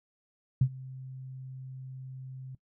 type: tone with ADSR envelope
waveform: sine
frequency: 130.81 Hz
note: C3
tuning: in tune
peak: -18 dBFS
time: 0.61-2.55 s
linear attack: 5 ms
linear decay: 67 ms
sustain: -22 dB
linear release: 3 ms
effects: noise-tail reverb RT60 0.1 s tail -18 dB re dry